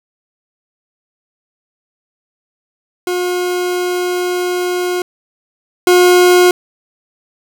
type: tone pair in turn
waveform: 40% pulse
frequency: 359.1 / 359.1 Hz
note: F4 / F4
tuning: +48 / +48 cents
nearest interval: unison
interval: 0 cents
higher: neither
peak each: -14 / -5 dBFS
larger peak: second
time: 3.07-5.02 / 5.87-6.51 s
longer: first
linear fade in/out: 2 ms
effects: none